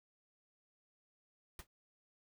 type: noise with exponential decay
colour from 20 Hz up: pink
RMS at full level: -44 dBFS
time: 1.59-1.67 s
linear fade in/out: 2 ms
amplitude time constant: 16 ms
effects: none